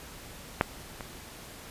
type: clicks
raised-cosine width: 0.5 ms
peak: -6 / -23 dBFS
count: 2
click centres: 0.611 / 1.008 s
effects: pink hiss -46 dBFS RMS until 1.7 s + resampled to 32000 Hz